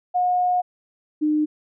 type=tone pair in turn; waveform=sine; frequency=722 / 303.6 Hz; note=F#5 / D#4; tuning=-43 / -42 cents; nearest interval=octave + minor third; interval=1499 cents; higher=first; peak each=-17 dBFS; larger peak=neither; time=0.14-0.62 / 1.21-1.46 s; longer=first; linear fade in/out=20 ms; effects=none